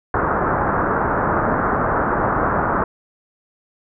white low-pass noise, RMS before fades -19 dBFS, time 0.14-2.84 s, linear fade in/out 2 ms, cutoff 1500 Hz, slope 48 dB/octave, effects none

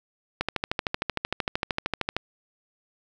click train, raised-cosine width 0.3 ms, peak -9 dBFS, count 24, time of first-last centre 0.41-2.166 s, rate 13.1 Hz, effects 8-bit

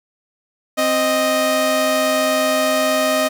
sawtooth tone pair together, 261.6 / 622.2 Hz, C4 / D#5, 0 / 0 cents, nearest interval octave + minor third, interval 1500 cents, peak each -18 / -12 dBFS, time 0.77-3.29 s, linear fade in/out 20 ms, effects none

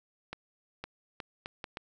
accelerating click train, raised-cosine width 0.3 ms, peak -22 dBFS, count 6, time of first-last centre 0.33-1.771 s, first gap 510 ms, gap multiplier 0.71, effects none

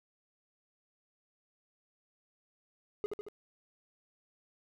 triangle tone with echo, 415.3 Hz, G#4, in tune, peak -28 dBFS, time 3.04-3.06 s, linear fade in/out 0 ms, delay 75 ms, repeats 3, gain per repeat -4 dB, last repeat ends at 3.285 s, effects none

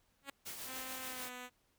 5% pulse tone with exponential growth, 277.2 Hz, C#4, in tune, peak -29 dBFS, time 0.22-0.3 s, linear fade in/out 5 ms, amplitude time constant 16 ms
white noise with tremolo, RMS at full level -44 dBFS, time 0.45-1.3 s, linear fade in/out 20 ms, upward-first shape triangle, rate 6.8 Hz, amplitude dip 45%
5% pulse tone with pitch glide, 259.3 to 249 Hz, C4 to B3, -15 to +14 cents, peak -34 dBFS, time 0.65-1.5 s, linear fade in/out 50 ms, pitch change -71 cents, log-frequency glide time 1.02-1.32 s
effects pink hiss -75 dBFS RMS until 1.78 s

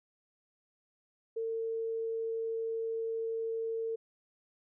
sine tone, 452.1 Hz, A4, 47 cents sharp, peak -32 dBFS, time 1.36-3.96 s, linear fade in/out 10 ms, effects none

